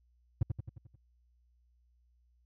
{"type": "tone with echo", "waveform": "triangle", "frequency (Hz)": 106.5, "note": "G#2", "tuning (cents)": 44, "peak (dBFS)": -21, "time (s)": [0.41, 0.43], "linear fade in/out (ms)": 5, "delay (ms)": 88, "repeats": 6, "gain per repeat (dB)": -5, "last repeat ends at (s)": 0.958, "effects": ["added 60 Hz sine -66 dBFS peak until 2.45 s"]}